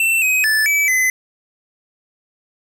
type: tone with pitch steps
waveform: square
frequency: 2684 / 2525 / 1747 / 2299 / 2031 Hz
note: E7 / D#7 / A6 / D7 / B6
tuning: +31 / +25 / -13 / -37 / +48 cents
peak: -14 dBFS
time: 0-1.1 s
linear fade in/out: 2 ms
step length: 220 ms
effects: none